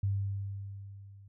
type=tone with level ramp; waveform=sine; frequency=99 Hz; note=G2; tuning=18 cents sharp; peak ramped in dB=-26 to -51 dBFS; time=0.03-1.28 s; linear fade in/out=5 ms; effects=none